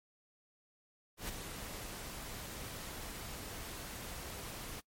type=noise with ADSR envelope; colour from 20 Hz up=pink; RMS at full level=-39 dBFS; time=1.17-4.81 s; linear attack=120 ms; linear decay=7 ms; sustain=-6 dB; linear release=19 ms; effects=noise-tail reverb RT60 0.1 s tail -23 dB re dry + MP3 64 kbps